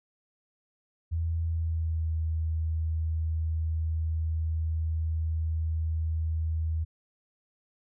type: tone with pitch glide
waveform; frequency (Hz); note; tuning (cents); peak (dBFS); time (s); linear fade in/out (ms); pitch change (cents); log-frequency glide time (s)
sine; 82.41 to 80.02; E2 to D#2; 0 to +49; -26; 1.11-6.85; 20; -51; 1.46-2.12
effects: none